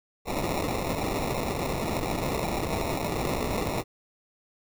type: noise with sample-and-hold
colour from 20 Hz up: violet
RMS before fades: -29 dBFS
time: 0.25-3.84 s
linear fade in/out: 50 ms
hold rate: 1575 Hz
effects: none